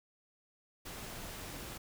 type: noise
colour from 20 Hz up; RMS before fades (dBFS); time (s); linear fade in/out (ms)
pink; -45; 0.85-1.78; 10
effects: none